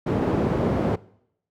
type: low-pass noise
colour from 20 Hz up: white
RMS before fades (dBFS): -22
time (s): 0.06-0.96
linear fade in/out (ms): 10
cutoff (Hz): 400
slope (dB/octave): 12
effects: noise-tail reverb RT60 0.7 s tail -21 dB re dry + high-pass 80 Hz 12 dB/octave

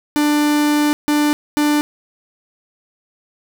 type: tone bursts at uneven times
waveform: 45% pulse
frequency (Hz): 296.2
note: D4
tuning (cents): +15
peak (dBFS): -13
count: 3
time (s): 0.16-0.93 / 1.08-1.33 / 1.57-1.81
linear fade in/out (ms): 0
effects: none

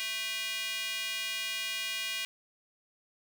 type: tone with high-pass filter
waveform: square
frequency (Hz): 220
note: A3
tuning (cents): 0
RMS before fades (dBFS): -35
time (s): 0-2.25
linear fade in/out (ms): 0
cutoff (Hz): 2600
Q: 2.4
effects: none

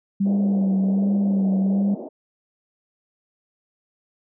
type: tone with vibrato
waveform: sine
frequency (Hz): 196.2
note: G3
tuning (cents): +2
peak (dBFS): -17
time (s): 0.2-1.95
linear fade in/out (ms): 10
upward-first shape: sine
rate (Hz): 1.3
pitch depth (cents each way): 39
type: band-pass noise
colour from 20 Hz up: white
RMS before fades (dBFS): -35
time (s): 0.25-2.09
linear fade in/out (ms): 10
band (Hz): 210 to 680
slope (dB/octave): 48
effects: none

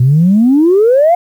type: exponential sweep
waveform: sine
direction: up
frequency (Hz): 120 to 720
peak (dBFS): -4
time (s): 0-1.15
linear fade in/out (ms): 5
effects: tanh soft clip ceiling -1 dBFS + 7-bit

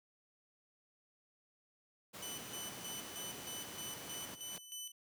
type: noise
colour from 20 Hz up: pink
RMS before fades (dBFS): -48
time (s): 2.13-4.36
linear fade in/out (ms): 20
type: tone with tremolo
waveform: 15% pulse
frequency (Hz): 3000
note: F#7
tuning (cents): +23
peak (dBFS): -36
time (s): 2.22-4.92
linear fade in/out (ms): 5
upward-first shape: square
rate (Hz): 3.2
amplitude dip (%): 65
type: noise with exponential growth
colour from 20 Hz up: pink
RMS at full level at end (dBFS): -48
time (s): 4.02-4.58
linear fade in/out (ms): 1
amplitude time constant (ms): 120
effects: high-pass 150 Hz 12 dB/octave

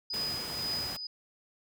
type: tone with tremolo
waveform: sine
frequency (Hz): 4978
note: D#8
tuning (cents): 0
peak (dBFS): -30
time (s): 0.1-1.07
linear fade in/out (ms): 5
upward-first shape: triangle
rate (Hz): 2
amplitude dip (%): 65
type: noise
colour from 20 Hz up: pink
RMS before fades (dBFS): -40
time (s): 0.13-0.97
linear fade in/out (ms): 10
effects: high-pass 80 Hz 12 dB/octave

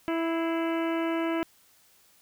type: harmonic tone with a mistuned harmonic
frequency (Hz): 329.6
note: E4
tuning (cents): 0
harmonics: 1 / 2 / 3 / 4 / 5 / 6 / 7 / 8 / 9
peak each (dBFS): -27 / -33 / -37 / -39 / -41 / -43 / -44 / -45 / -46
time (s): 0.08-1.43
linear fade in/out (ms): 0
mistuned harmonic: 6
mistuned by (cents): +68
effects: white hiss -61 dBFS RMS until 2.21 s

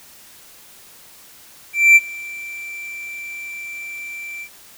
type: tone with ADSR envelope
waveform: triangle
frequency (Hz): 2345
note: D7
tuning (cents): -3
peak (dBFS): -3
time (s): 1.73-4.49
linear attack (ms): 230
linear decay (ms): 35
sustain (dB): -24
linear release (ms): 68
effects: white hiss -45 dBFS RMS until 4.77 s

